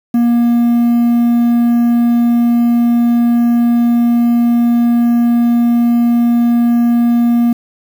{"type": "tone with quantisation", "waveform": "triangle", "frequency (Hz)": 237.1, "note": "A#3", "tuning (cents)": 30, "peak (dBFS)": -6, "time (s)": [0.14, 7.53], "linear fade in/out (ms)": 5, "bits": 6, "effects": []}